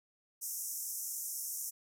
white band-pass noise, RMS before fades -40 dBFS, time 0.41-1.71 s, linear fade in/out 20 ms, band 5500 to 15000 Hz, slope 96 dB/octave, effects none

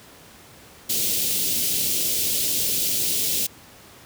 white band-stop noise, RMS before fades -23 dBFS, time 0.89-3.47 s, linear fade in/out 10 ms, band 490 to 2800 Hz, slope 24 dB/octave, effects pink hiss -47 dBFS RMS until 4.05 s + high-pass 80 Hz 12 dB/octave

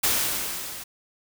white noise with level ramp, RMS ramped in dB -21 to -38 dBFS, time 0.03-0.84 s, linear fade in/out 10 ms, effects none

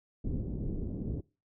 pink low-pass noise, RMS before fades -35 dBFS, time 0.24-1.21 s, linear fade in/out 10 ms, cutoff 370 Hz, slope 24 dB/octave, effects noise-tail reverb RT60 0.3 s tail -22 dB re dry

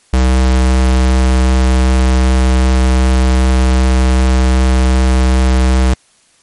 square tone, 64.1 Hz, C2, 35 cents flat, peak -8 dBFS, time 0.13-5.94 s, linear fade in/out 5 ms, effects white hiss -51 dBFS RMS until 6.42 s + MP3 48 kbps

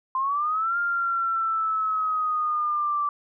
sine linear two-way sweep, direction up then down, 1035 to 1404 to 1163 Hz, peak -22 dBFS, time 0.15-3.09 s, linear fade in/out 2 ms, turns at 0.78 s, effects none

